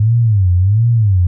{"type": "tone with vibrato", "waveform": "sine", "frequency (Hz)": 102.5, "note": "G#2", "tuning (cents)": -22, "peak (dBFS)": -8, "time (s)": [0, 1.27], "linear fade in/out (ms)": 5, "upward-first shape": "sine", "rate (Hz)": 1.4, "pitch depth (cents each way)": 250, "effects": []}